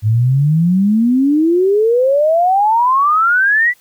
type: exponential sweep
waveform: sine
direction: up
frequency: 103.83 to 2000 Hz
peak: -9 dBFS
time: 0.02-3.74 s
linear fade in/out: 50 ms
effects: white hiss -52 dBFS RMS until 3.8 s